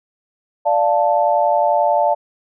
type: chord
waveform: sine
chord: D minor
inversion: none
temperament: equal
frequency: 587.3 / 698.5 / 880 Hz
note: D5 / F5 / A5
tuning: 0 / 0 / 0 cents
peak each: -17 dBFS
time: 0.65-2.15 s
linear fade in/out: 20 ms
effects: none